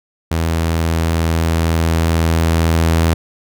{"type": "tone with level ramp", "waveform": "sawtooth", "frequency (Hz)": 82.1, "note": "E2", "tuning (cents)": -6, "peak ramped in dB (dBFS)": [-11, -7], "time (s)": [0.31, 3.14], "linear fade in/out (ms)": 5, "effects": []}